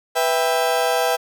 35% pulse chord, E minor, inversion second, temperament just, 494.4 / 659.3 / 791.1 Hz, B4 / E5 / G5, +2 / 0 / +16 cents, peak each -20 dBFS, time 0.15-1.17 s, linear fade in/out 20 ms, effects none

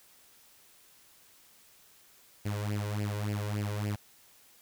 sawtooth tone with flanger, 103.9 Hz, G#2, 1 cent sharp, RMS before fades -33 dBFS, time 2.45-3.96 s, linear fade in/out 10 ms, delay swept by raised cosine 0.39 to 2.09 ms, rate 3.5 Hz, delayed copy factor +0.8, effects white hiss -60 dBFS RMS until 4.61 s

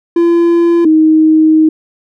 triangle / sine tone pair in turn, 340.4 / 314.2 Hz, F4 / D#4, -44 / +17 cents, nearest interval minor second, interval 139 cents, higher first, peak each -4 dBFS, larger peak neither, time 0.16-0.85 / 0.85-1.69 s, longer second, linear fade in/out 5 ms, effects none

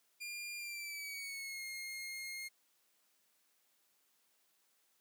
sawtooth tone with pitch glide, 2400 to 2138 Hz, D7 to C7, +37 to +37 cents, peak -39 dBFS, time 0.2-2.49 s, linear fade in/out 20 ms, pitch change -200 cents, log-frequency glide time 0.58-1.65 s, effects white hiss -75 dBFS RMS until 5 s + high-pass 200 Hz 12 dB/octave

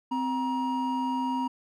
triangle tone pair together, 259 / 948 Hz, C4 / A#5, -17 / +29 cents, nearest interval octave + minor seventh, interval 2246 cents, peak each -27 dBFS, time 0.11-1.48 s, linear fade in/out 10 ms, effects none

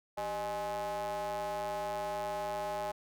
square ring-modulated tone, 111.1 Hz, A2, 17 cents sharp, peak -32 dBFS, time 0.17-2.92 s, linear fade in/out 10 ms, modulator 723 Hz, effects none

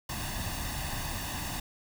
pink noise with comb filter, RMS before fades -35 dBFS, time 0.09-1.6 s, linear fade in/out 5 ms, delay 1.1 ms, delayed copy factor +0.7, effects none

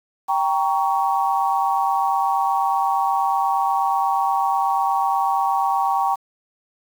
sine chord, G diminished, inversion none, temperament equal with one note detuned, 784 / 932.3 / 1119 Hz, G5 / Bb5 / Db6, 0 / 0 / +16 cents, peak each -20 / -22 / -23 dBFS, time 0.28-6.16 s, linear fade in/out 20 ms, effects 7-bit

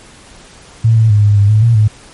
sine tone with pitch steps, 113.2 / 111.5 / 104 / 103.4 / 101.3 / 107.3 / 116.3 / 107.1 Hz, A2 / A2 / G#2 / G#2 / G#2 / A2 / A#2 / A2, +50 / +23 / +3 / -7 / -43 / -43 / -4 / -46 cents, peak -5 dBFS, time 0.84-1.88 s, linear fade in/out 10 ms, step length 130 ms, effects pink hiss -39 dBFS RMS until 2.13 s + MP3 48 kbps

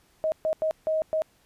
sine tone bursts at uneven times, 630 Hz, D#5, 21 cents sharp, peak -22 dBFS, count 5, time 0.24-0.32 / 0.45-0.53 / 0.62-0.71 / 0.87-1.02 / 1.13-1.22 s, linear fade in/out 0 ms, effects pink hiss -63 dBFS RMS until 1.45 s + resampled to 32000 Hz

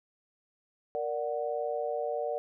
sine chord, Bb augmented, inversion none, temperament equal, 466.2 / 587.3 / 740 Hz, Bb4 / D5 / F#5, 0 / 0 / 0 cents, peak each -34 / -33 / -36 dBFS, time 0.95-2.38 s, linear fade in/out 0 ms, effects none

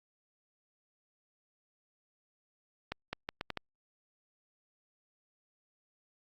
accelerating click train, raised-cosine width 0.3 ms, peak -19 dBFS, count 6, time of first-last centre 2.92-3.573 s, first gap 210 ms, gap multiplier 0.76, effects Opus 48 kbps

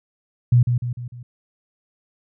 sine tone with echo, 121.7 Hz, B2, 25 cents flat, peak -10 dBFS, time 0.52-0.63 s, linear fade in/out 5 ms, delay 150 ms, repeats 4, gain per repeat -6 dB, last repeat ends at 1.23 s, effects none

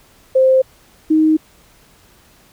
sine tone pair in turn, 523.3 / 313.1 Hz, C5 / D#4, 0 / +11 cents, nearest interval major sixth, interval 889 cents, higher first, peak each -8 / -9 dBFS, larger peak first, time 0.35-0.62 / 1.1-1.37 s, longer neither, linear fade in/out 10 ms, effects pink hiss -50 dBFS RMS until 2.52 s

